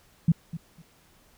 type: tone with echo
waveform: sine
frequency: 164.81 Hz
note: E3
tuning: in tune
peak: -15 dBFS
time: 0.28-0.32 s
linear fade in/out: 5 ms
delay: 250 ms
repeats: 2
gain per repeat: -15 dB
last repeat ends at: 0.82 s
effects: pink hiss -60 dBFS RMS until 1.37 s